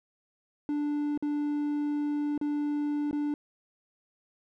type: tone with dropouts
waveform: triangle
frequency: 293.7 Hz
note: D4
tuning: in tune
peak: -25 dBFS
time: 0.69-3.34 s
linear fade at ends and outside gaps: 1 ms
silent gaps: 1.176-1.225 / 2.378-2.413 / 3.111-3.129 s
effects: none